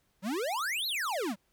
square exponential two-way sweep, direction up then down, 175.6 to 4349 to 177.4 Hz, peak -31 dBFS, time 0.22-1.36 s, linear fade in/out 50 ms, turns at 0.87 s, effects pink hiss -73 dBFS RMS until 1.52 s

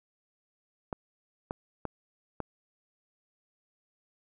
clicks, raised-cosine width 1 ms, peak -19 dBFS, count 4, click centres 0.928 / 1.509 / 1.853 / 2.403 s, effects none

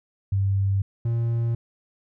sine / triangle tone pair in turn, 98 / 116.54 Hz, G2 / A#2, 0 / 0 cents, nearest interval minor third, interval 300 cents, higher second, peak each -19 dBFS, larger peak neither, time 0.32-0.82 / 1.05-1.55 s, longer neither, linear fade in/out 5 ms, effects none

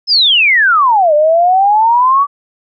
sine exponential two-way sweep, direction down then up, 5274 to 587.3 to 1159 Hz, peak -6 dBFS, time 0.07-2.27 s, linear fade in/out 50 ms, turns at 1.14 s, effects none

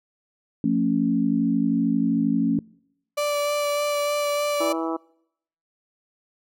sine chord, F augmented, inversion none, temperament equal with one note detuned, 174.61 / 224.4 / 277.2 Hz, F3 / A3 / C#4, 0 / +34 / 0 cents, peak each -26 / -22 / -22 dBFS, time 0.64-2.59 s, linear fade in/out 2 ms
35% pulse tone with vibrato, 584 Hz, D5, 10 cents flat, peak -20 dBFS, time 3.17-4.73 s, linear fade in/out 10 ms, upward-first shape sine, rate 3.3 Hz, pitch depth 11 cents each way
harmonic tone, 163.4 Hz, E3, 15 cents flat, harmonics 2 / 3 / 4 / 5 / 6 / 7 / 8, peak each -26 / -33 / -33 / -35 / -35 / -36 / -36 dBFS, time 4.6-4.97 s, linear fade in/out 10 ms
effects noise-tail reverb RT60 0.8 s tail -26 dB re dry

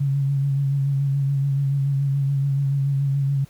sine tone with vibrato, 138.59 Hz, C#3, in tune, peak -18 dBFS, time 0-3.45 s, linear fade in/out 10 ms, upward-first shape sine, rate 7 Hz, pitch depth 30 cents each way, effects pink hiss -54 dBFS RMS until 3.49 s

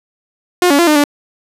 sawtooth tone with pitch steps, 357.4 / 283.7 / 343.3 / 302.7 / 289.7 Hz, F4 / C#4 / F4 / D#4 / D4, +40 / +40 / -30 / -48 / -24 cents, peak -4 dBFS, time 0.62-1.04 s, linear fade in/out 2 ms, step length 84 ms, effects resampled to 32000 Hz + 7-bit

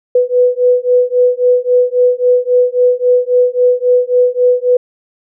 sine beating tone pair, 493.9 / 497.6 Hz, B4 / B4, 0 / +13 cents, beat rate 3.7 Hz, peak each -11 dBFS, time 0.15-4.77 s, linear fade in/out 5 ms, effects none

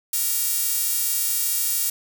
sawtooth tone with high-pass filter, 466.2 Hz, A#4, in tune, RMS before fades -23 dBFS, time 0.13-1.9 s, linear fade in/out 5 ms, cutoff 10000 Hz, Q 0.66, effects none

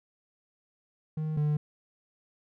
triangle tone pair in turn, 155.56 / 149.57 Hz, D#3 / D3, 0 / +32 cents, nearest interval minor second, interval 68 cents, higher first, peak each -27 / -22 dBFS, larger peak second, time 1.17-1.37 / 1.37-1.57 s, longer neither, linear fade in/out 5 ms, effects none

